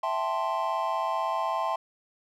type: chord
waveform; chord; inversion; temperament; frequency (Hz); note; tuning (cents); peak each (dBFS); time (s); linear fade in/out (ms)
triangle; A minor seventh; second; equal; 659.3 / 784 / 880 / 1046.5; E5 / G5 / A5 / C6; 0 / 0 / 0 / 0; -30 / -32 / -30 / -28; 0.03-1.76; 5
effects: none